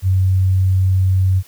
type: tone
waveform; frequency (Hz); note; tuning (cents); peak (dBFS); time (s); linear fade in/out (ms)
sine; 94; F#2; +28; -11; 0.02-1.43; 50
effects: white hiss -47 dBFS RMS until 1.47 s